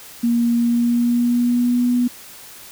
sine tone with pitch glide, 235.8 to 244.8 Hz, A#3 to B3, +20 to -15 cents, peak -14 dBFS, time 0.23-2.08 s, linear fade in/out 10 ms, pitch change +65 cents, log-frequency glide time 0.57-1.89 s, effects white hiss -40 dBFS RMS until 2.71 s

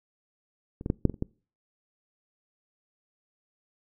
clicks, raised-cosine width 3 ms, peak -26 / -17 / -11 / -7 / -18 / -29 / -15 dBFS, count 7, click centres 0.811 / 0.861 / 0.901 / 1.053 / 1.097 / 1.142 / 1.224 s, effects noise-tail reverb RT60 0.4 s tail -25 dB re dry

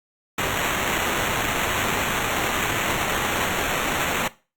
violet noise with sample-and-hold, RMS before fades -24 dBFS, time 0.38-4.28 s, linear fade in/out 5 ms, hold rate 4900 Hz, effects noise-tail reverb RT60 0.3 s tail -18 dB re dry + Opus 48 kbps

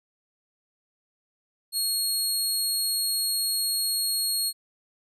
20% pulse tone, 4299 Hz, C8, 46 cents sharp, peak -18 dBFS, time 1.72-4.53 s, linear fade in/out 50 ms, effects resampled to 32000 Hz

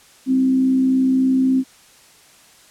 sine tone with frequency modulation, 261.6 Hz, C4, in tune, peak -13 dBFS, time 0.26-1.64 s, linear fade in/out 50 ms, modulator 63.6 Hz, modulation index 0.26, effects white hiss -49 dBFS RMS until 2.7 s + low-pass 10000 Hz 12 dB/octave

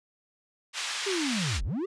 white band-pass noise, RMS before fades -33 dBFS, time 0.73-1.61 s, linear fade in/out 50 ms, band 1200 to 4800 Hz, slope 12 dB/octave
triangle linear two-way sweep, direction down then up, 409.8 to 32.7 to 409.8 Hz, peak -26 dBFS, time 1.06-1.86 s, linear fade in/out 10 ms, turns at 1.64 s
effects resampled to 22050 Hz

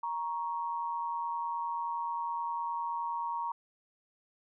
sine tone pair together, 939.1 / 1108.7 Hz, A#5 / C#6, +13 / 0 cents, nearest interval minor third, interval 287 cents, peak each -33 / -38 dBFS, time 0.03-3.52 s, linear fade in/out 5 ms, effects none

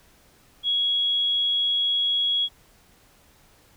sine tone, 3328 Hz, G#7, 3 cents sharp, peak -20 dBFS, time 0.63-2.49 s, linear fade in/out 50 ms, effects pink hiss -57 dBFS RMS until 3.76 s

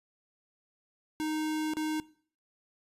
square tone with dropouts, 310 Hz, D#4, 6 cents flat, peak -31 dBFS, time 1.2-2 s, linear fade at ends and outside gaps 0 ms, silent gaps 1.736-1.769 s, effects noise-tail reverb RT60 0.5 s tail -20 dB re dry + resampled to 32000 Hz

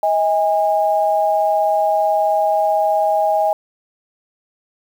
sine tone pair together, 635.5 / 817 Hz, D#5 / G#5, +36 / -29 cents, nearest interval major third, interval 435 cents, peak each -16 dBFS, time 0.03-3.53 s, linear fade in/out 2 ms, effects 7-bit

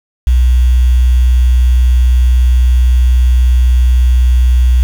sine tone with quantisation, 61.9 Hz, B1, 5 cents sharp, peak -5 dBFS, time 0.27-4.83 s, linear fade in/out 0 ms, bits 5, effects none

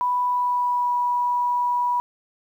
sine tone with pitch glide, 987.8 to 975.3 Hz, B5 to B5, 0 to -22 cents, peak -19 dBFS, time 0.01-2 s, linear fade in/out 0 ms, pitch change -22 cents, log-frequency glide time 0.25-0.93 s, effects 9-bit

